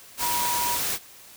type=tone in noise; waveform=sine; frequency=963 Hz; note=B5; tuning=44 cents flat; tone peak=-26 dBFS; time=0.19-0.79 s; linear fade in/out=50 ms; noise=white; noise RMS=-27 dBFS; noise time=0.17-0.99 s; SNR=-2 dB; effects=white hiss -48 dBFS RMS until 1.36 s